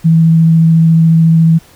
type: tone with vibrato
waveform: sine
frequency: 163.2 Hz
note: E3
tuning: 17 cents flat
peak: -4 dBFS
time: 0.04-1.59 s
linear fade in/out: 20 ms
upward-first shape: triangle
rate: 14 Hz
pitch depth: 12 cents each way
effects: pink hiss -43 dBFS RMS until 1.75 s